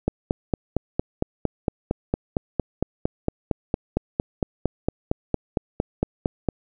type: click train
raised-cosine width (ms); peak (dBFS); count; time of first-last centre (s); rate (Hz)
2; -7; 29; 0.08-6.487; 4.37
effects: none